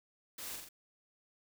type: noise with echo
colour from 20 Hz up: white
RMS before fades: -45 dBFS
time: 0.38-0.56 s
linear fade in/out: 5 ms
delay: 43 ms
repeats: 3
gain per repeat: -3 dB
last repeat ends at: 0.689 s
effects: none